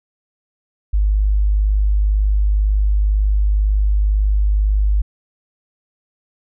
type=tone; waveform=sine; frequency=51 Hz; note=G#1; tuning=31 cents flat; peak=-12 dBFS; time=0.93-5.02 s; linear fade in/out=10 ms; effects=none